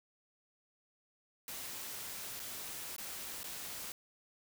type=noise with dropouts; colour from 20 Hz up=white; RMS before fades=-44 dBFS; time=1.48-3.92 s; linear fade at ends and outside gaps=1 ms; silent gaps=2.395-2.399 / 2.964-2.982 / 3.432-3.441 s; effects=none